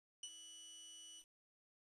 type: tone with ADSR envelope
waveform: 20% pulse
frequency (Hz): 2960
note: F#7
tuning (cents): 0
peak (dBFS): -39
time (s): 0.23-1.25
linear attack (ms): 4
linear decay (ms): 54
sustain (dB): -10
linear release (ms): 71
effects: resampled to 24000 Hz + 11-bit